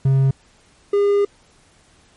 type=tone pair in turn; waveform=triangle; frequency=134.8 / 405.1 Hz; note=C#3 / G#4; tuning=-48 / -43 cents; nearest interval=octave + perfect fifth; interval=1905 cents; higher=second; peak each=-10 / -11 dBFS; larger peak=first; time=0.05-0.31 / 0.93-1.25 s; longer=second; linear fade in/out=5 ms; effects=pink hiss -54 dBFS RMS until 2.16 s + MP3 48 kbps